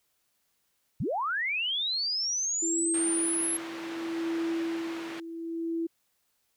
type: linear sweep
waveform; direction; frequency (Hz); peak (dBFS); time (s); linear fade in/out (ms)
sine; up; 84.8 to 11175; -27; 1-3.57; 5
type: tone with tremolo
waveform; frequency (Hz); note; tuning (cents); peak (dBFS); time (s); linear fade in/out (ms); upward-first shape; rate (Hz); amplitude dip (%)
sine; 331.4; E4; +9; -27; 2.62-5.87; 10; sine; 0.68; 70
type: band-pass noise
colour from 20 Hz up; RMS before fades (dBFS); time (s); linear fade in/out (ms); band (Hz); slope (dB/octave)
white; -43; 2.94-5.2; 2; 200 to 2300; 12
effects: white hiss -74 dBFS RMS until 6.56 s